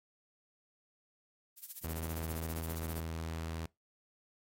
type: noise with tremolo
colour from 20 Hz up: violet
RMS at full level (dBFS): -42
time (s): 1.56-3.04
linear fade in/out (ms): 50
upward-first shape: sine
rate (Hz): 15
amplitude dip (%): 95
type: tone with pitch glide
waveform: sawtooth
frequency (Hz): 80.9 to 81.42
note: E2 to E2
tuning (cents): -32 to -21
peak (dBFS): -34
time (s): 1.84-3.66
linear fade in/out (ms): 5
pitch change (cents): +11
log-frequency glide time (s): 2.16-2.59
effects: noise-tail reverb RT60 0.2 s tail -23 dB re dry + AAC 48 kbps